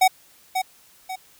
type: tone with echo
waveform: square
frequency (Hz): 751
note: F#5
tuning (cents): +26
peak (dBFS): -13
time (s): 0.01-0.08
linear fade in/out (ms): 10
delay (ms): 540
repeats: 2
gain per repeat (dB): -8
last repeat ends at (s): 1.16
effects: white hiss -54 dBFS RMS until 1.39 s